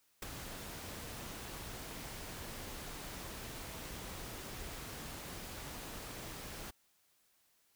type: noise with ADSR envelope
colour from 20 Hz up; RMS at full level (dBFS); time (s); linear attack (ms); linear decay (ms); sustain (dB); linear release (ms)
pink; -39; 0.22-6.71; 6; 14; -7; 11
effects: white hiss -73 dBFS RMS until 7.75 s